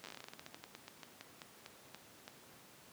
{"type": "slowing click train", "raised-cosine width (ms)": 0.2, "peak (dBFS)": -30, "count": 25, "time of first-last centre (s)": [0.04, 2.279], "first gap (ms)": 9, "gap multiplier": 1.17, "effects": ["pink hiss -59 dBFS RMS until 2.92 s", "high-pass 150 Hz 12 dB/octave"]}